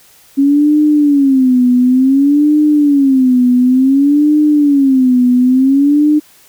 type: tone with vibrato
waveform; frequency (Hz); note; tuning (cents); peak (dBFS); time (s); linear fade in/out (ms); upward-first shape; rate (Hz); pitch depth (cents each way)
sine; 273.2; C#4; -25; -6; 0.37-6.2; 20; sine; 0.56; 170
effects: white hiss -45 dBFS RMS until 6.48 s